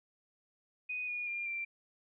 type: tone with pitch steps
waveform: sine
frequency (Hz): 2489 / 2445 / 2401 / 2359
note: D#7 / D#7 / D7 / D7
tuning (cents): 0 / -31 / +38 / +7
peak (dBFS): -35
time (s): 0.89-1.65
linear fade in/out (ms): 10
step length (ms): 190
effects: none